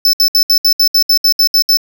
square tone bursts, 5274 Hz, E8, in tune, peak -7 dBFS, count 12, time 0.05-1.771 s, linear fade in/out 2 ms, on 82 ms, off 67 ms, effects none

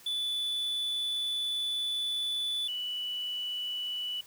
triangle / sine tone pair in turn, 3475 / 2961 Hz, A7 / F#7, -22 / +1 cents, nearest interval minor third, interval 277 cents, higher first, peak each -28 / -32 dBFS, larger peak first, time 0.06-2.68 / 2.68-4.21 s, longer first, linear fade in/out 5 ms, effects white hiss -55 dBFS RMS until 4.26 s

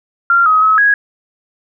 sine tone with pitch steps, 1383 / 1265 / 1285 / 1657 Hz, F6 / D#6 / E6 / G#6, -17 / +28 / -45 / -4 cents, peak -7 dBFS, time 0.3-0.94 s, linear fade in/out 2 ms, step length 160 ms, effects none

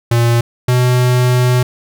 square tone pair in turn, 117.9 / 124.91 Hz, A#2 / B2, +20 / +20 cents, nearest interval minor second, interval 100 cents, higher second, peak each -10 dBFS, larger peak neither, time 0.11-0.41 / 0.68-1.63 s, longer second, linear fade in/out 5 ms, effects none

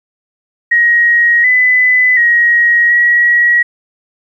sine tone with pitch steps, 1888 / 2004 / 1891 / 1912 Hz, A#6 / B6 / A#6 / A#6, +22 / +25 / +24 / +43 cents, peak -6 dBFS, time 0.71-3.63 s, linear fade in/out 10 ms, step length 730 ms, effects 8-bit

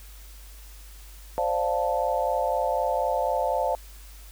sine chord, D minor seventh, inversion third, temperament equal, 523.3 / 587.3 / 698.5 / 880 Hz, C5 / D5 / F5 / A5, 0 / 0 / 0 / 0 cents, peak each -28 dBFS, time 1.38-3.75 s, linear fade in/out 0 ms, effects added 50 Hz sine -43 dBFS peak until 4.31 s + white hiss -51 dBFS RMS until 4.31 s

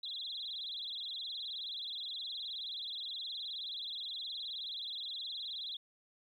sine tone with vibrato, 3649 Hz, A#7, 38 cents flat, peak -39 dBFS, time 0.03-5.77 s, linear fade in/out 5 ms, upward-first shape sine, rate 19 Hz, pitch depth 200 cents each way, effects 12-bit

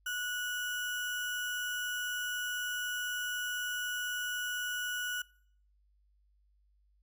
sine tone with sample-and-hold, 1468 Hz, F#6, 14 cents flat, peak -33 dBFS, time 0.06-5.22 s, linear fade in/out 5 ms, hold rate 4410 Hz, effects noise-tail reverb RT60 0.6 s tail -23 dB re dry + added 50 Hz sine -66 dBFS peak until 7.02 s

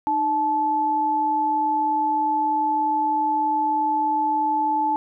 sine tone pair together, 306.5 / 868.4 Hz, D#4 / A5, -26 / -23 cents, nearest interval octave + tritone, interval 1803 cents, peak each -28 / -19 dBFS, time 0.07-4.96 s, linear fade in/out 0 ms, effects none

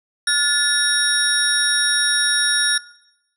sine tone cluster, 1432 / 1733 / 3795 / 5550 / 9900 Hz, F6 / A6 / A#7 / F8 / D#9, +43 / -27 / +30 / -12 / -10 cents, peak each -21 dBFS, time 0.27-2.78 s, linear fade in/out 5 ms, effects noise-tail reverb RT60 0.8 s tail -19 dB re dry + tanh soft clip ceiling -7 dBFS

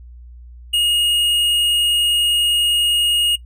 sine tone with hard clipping, 2865 Hz, F7, 44 cents sharp, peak -15 dBFS, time 0.73-3.36 s, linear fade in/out 10 ms, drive 8 dB, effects noise-tail reverb RT60 0.1 s tail -17 dB re dry + added 60 Hz sine -36 dBFS peak until 3.45 s

